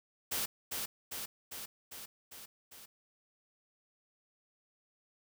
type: noise with echo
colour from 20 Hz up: white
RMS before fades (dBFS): -35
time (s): 0.31-0.46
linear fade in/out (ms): 10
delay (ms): 400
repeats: 6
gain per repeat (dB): -3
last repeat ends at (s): 2.86
effects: none